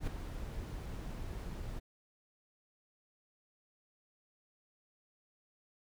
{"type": "noise with ADSR envelope", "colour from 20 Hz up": "brown", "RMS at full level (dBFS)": -34, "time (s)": [0, 1.8], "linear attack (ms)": 73, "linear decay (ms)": 5, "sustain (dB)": -8, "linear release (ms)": 16, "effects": []}